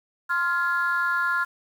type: chord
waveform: sine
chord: F minor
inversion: second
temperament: equal with one note detuned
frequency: 1046.5 / 1396.9 / 1689.3 Hz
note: C6 / F6 / Ab6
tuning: 0 / 0 / +29 cents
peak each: -27 / -22 / -28 dBFS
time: 0.29-1.45 s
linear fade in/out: 20 ms
effects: tanh soft clip ceiling -15 dBFS + 8-bit